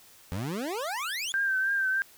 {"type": "exponential sweep", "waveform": "25% pulse", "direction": "up", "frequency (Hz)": [83.3, 3535], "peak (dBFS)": -27, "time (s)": [0.32, 1.32], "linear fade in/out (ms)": 0}
{"type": "tone with vibrato", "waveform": "sine", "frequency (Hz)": 1568, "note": "G6", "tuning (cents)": 0, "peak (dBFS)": -24, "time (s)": [1.34, 2.02], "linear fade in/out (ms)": 0, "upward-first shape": "triangle", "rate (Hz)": 3.2, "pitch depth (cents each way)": 55}
{"effects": ["white hiss -55 dBFS RMS until 2.17 s"]}